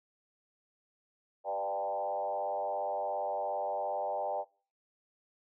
sine tone with frequency modulation, 693 Hz, F5, 14 cents flat, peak -31 dBFS, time 1.44-4.45 s, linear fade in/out 50 ms, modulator 97.3 Hz, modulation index 1.8, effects noise-tail reverb RT60 0.4 s tail -22 dB re dry

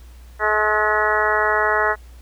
harmonic tone with a mistuned harmonic, 213.5 Hz, G#3, 48 cents sharp, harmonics 2 / 3 / 4 / 5 / 6 / 7 / 8 / 9, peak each -24 / -24 / -24 / -24 / -24 / -24 / -24 / -24 dBFS, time 0.39-1.96 s, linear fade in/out 50 ms, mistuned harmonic 7, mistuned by -30 cents, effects added 60 Hz sine -39 dBFS peak until 2.21 s + pink hiss -53 dBFS RMS until 2.21 s

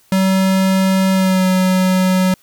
square tone with pitch glide, 190.2 to 185.86 Hz, F#3 to F#3, +48 to +8 cents, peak -12 dBFS, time 0.12-2.34 s, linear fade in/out 2 ms, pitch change -40 cents, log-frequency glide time 1.13-1.46 s, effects white hiss -53 dBFS RMS until 2.42 s

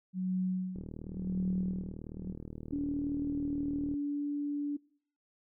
sine tone with tremolo, 185 Hz, F#3, in tune, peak -28 dBFS, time 0.13-2.35 s, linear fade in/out 50 ms, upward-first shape sine, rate 0.91 Hz, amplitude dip 100%
click train, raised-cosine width 3 ms, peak -30 dBFS, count 125, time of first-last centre 0.76-3.939 s, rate 39 Hz
sine tone with pitch glide, 285.8 to 289.5 Hz, D4 to D4, -47 to -25 cents, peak -31 dBFS, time 2.72-4.77 s, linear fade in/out 10 ms, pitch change +22 cents, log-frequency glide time 3.74-4.26 s
effects noise-tail reverb RT60 0.6 s tail -24 dB re dry

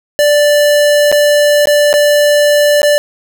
square tone with dropouts, 587 Hz, D5, 1 cent flat, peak -7 dBFS, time 0.19-2.98 s, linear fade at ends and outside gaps 0 ms, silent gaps 1.116-1.125 / 1.656-1.672 / 1.929-1.939 / 2.818-2.831 s, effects none

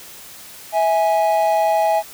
triangle tone pair together, 652.2 / 830.6 Hz, E5 / G#5, -19 / 0 cents, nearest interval major third, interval 419 cents, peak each -15 dBFS, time 0.72-2.03 s, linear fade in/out 50 ms, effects white hiss -39 dBFS RMS until 2.13 s

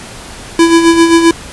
square tone with tremolo, 333.2 Hz, E4, 19 cents sharp, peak -3 dBFS, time 0.59-1.31 s, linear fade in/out 2 ms, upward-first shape sine, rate 7.6 Hz, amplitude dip 55%, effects pink hiss -29 dBFS RMS until 1.52 s + resampled to 24000 Hz

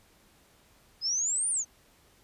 sine exponential two-way sweep, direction up then down, 4978 to 9520 to 6130 Hz, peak -26 dBFS, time 1.01-1.65 s, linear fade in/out 50 ms, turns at 1.5 s, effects pink hiss -62 dBFS RMS until 2.23 s + resampled to 32000 Hz

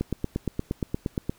click train, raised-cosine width 3 ms, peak -13 dBFS, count 12, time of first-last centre 0.01-1.295 s, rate 8.56 Hz, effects pink hiss -58 dBFS RMS until 1.38 s

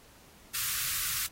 white band-stop noise, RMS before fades -32 dBFS, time 0.54-1.27 s, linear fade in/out 10 ms, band 140 to 1100 Hz, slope 96 dB/octave, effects pink hiss -57 dBFS RMS until 1.31 s + AAC 48 kbps

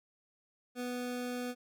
25% pulse tone, 246.9 Hz, B3, in tune, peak -32 dBFS, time 0.75-1.55 s, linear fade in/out 50 ms, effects none

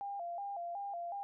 sine tone with vibrato, 744 Hz, F#5, 9 cents sharp, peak -38 dBFS, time 0.01-1.23 s, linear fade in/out 0 ms, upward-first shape square, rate 2.7 Hz, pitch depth 130 cents each way, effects none

